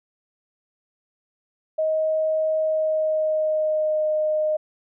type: tone with pitch glide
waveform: sine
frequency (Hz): 629 to 616.1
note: D#5 to D#5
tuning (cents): +19 to -17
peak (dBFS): -19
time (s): 1.78-4.57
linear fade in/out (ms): 10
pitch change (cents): -36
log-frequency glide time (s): 2.58-4.07
effects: none